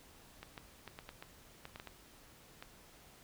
clicks, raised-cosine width 0.3 ms, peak -30 dBFS, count 11, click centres 0.43 / 0.578 / 0.877 / 0.989 / 1.091 / 1.225 / 1.654 / 1.759 / 1.799 / 1.873 / 2.625 s, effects pink hiss -60 dBFS RMS until 3.23 s

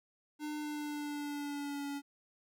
square tone with pitch glide, 300 to 283.2 Hz, D4 to C#4, +37 to +37 cents, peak -38 dBFS, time 0.39-2.02 s, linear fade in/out 50 ms, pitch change -100 cents, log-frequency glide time 0.59-1.87 s, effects none

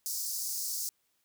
pink high-pass noise, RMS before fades -35 dBFS, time 0.06-0.89 s, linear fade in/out 0 ms, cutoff 4900 Hz, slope 48 dB/octave, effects white hiss -75 dBFS RMS until 1.24 s

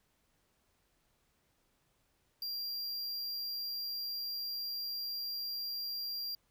square tone, 4758 Hz, D8, 22 cents sharp, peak -37 dBFS, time 2.42-6.35 s, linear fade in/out 2 ms, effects pink hiss -75 dBFS RMS until 6.5 s

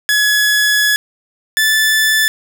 sawtooth tone pair in turn, 1694 / 1749.7 Hz, G#6 / A6, +34 / -10 cents, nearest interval minor second, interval 56 cents, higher second, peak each -7 dBFS, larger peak neither, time 0.09-0.96 / 1.57-2.28 s, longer first, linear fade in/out 0 ms, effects none

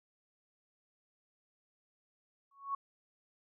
sine tone with exponential growth, 1108.7 Hz, C#6, in tune, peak -30 dBFS, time 2.51-2.75 s, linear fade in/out 5 ms, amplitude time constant 52 ms, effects none

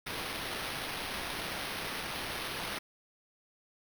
violet noise with sample-and-hold, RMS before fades -38 dBFS, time 0.06-2.79 s, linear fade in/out 10 ms, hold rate 7350 Hz, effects none

